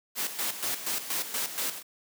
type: noise with tremolo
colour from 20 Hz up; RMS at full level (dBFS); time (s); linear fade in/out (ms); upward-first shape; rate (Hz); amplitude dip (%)
white; -30; 0.15-1.83; 50; square; 4.2; 65
effects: high-pass 200 Hz 12 dB/octave